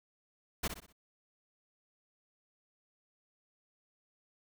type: noise with echo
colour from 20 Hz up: pink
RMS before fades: -33 dBFS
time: 0.63-0.68 s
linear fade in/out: 10 ms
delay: 62 ms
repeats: 4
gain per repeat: -8 dB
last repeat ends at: 0.928 s
effects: none